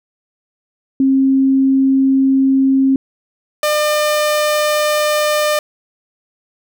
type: tone pair in turn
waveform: sine / sawtooth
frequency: 268 / 601.6 Hz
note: C4 / D5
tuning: +42 / +42 cents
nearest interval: octave + major second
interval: 1400 cents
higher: second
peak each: -9 dBFS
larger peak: neither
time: 1-2.96 / 3.63-5.59 s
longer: neither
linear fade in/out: 2 ms
effects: none